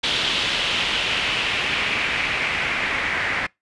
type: noise with low-pass filter sweep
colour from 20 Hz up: white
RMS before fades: -23 dBFS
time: 0.03-3.47 s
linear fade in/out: 10 ms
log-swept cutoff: 3400 to 2000 Hz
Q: 2.9
effects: noise-tail reverb RT60 0.2 s tail -25 dB re dry + resampled to 24000 Hz